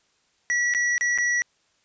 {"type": "tone with dropouts", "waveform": "square", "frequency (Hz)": 1938, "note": "B6", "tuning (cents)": -33, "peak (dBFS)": -21, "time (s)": [0.5, 1.42], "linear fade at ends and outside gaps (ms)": 0, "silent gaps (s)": [[0.738, 0.748], [0.98, 1.01], [1.177, 1.185]], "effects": ["white hiss -66 dBFS RMS until 1.84 s", "resampled to 16000 Hz"]}